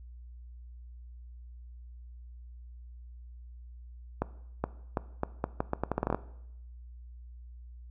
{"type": "accelerating click train", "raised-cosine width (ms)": 1, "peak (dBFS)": -14, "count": 15, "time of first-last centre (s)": [4.22, 6.146], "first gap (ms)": 420, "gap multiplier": 0.79, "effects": ["noise-tail reverb RT60 0.8 s tail -18 dB re dry", "added 60 Hz sine -45 dBFS peak until 7.9 s"]}